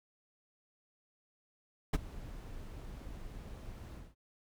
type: noise with ADSR envelope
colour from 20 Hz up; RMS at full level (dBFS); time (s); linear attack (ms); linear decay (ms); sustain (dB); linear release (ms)
brown; -24; 1.93-4.15; 10; 29; -22; 200
effects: none